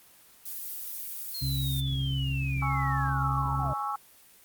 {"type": "noise", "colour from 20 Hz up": "violet", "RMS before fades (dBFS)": -37, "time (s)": [0.45, 1.81], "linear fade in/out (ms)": 10}
{"type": "linear sweep", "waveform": "sine", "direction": "down", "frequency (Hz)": [4273, 576], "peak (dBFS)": -35, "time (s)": [1.34, 3.74], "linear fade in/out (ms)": 5}
{"type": "harmonic tone", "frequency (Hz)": 67.4, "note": "C#2", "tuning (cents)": -48, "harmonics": [1, 2, 4], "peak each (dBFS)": [-33, -28, -41], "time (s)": [1.41, 3.74], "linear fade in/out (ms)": 20}
{"type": "chord", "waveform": "sine", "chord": "C# minor", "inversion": "second", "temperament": "equal", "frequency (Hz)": [830.6, 1108.7, 1318.5], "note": ["G#5", "C#6", "E6"], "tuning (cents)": [0, 0, 0], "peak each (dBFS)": [-33, -33, -33], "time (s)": [2.62, 3.96], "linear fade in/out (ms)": 5}
{"effects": ["white hiss -56 dBFS RMS until 4.44 s", "Opus 24 kbps"]}